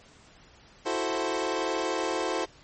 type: chord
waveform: 25% pulse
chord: F# half-diminished seventh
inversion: third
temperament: equal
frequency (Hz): 329.6 / 370 / 440 / 523.3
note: E4 / F#4 / A4 / C5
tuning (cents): 0 / 0 / 0 / 0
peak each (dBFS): -29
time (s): 0.85-2.46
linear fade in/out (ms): 20
effects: pink hiss -55 dBFS RMS until 2.63 s + MP3 32 kbps